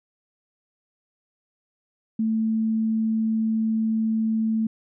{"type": "tone", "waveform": "sine", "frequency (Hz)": 221.5, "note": "A3", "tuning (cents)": 12, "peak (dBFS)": -20, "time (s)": [2.19, 4.67], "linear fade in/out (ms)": 5, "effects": []}